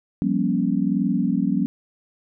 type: chord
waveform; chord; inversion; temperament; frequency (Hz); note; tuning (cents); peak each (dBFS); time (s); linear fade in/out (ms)
sine; G half-diminished seventh; third; equal with one note detuned; 174.61 / 196 / 237.4 / 277.2; F3 / G3 / Bb3 / Db4; 0 / 0 / +32 / 0; -25 / -23 / -24 / -24; 0.22-1.66; 0
effects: none